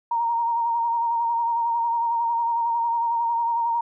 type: tone with vibrato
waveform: sine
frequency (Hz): 932.3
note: A#5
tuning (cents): 0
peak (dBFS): -20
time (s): 0.11-3.81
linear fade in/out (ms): 5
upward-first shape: sine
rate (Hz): 11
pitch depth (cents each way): 29
effects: none